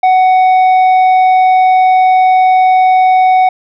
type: tone with tanh clipping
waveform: sine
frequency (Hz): 745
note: F#5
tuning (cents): +12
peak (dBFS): -6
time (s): 0.03-3.49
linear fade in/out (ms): 5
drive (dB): 6
effects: none